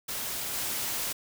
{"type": "noise with level steps", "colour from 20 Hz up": "white", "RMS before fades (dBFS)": [-34, -32], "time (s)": [0.08, 1.13], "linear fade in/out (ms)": 10, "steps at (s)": 0.53, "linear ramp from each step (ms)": 10, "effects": []}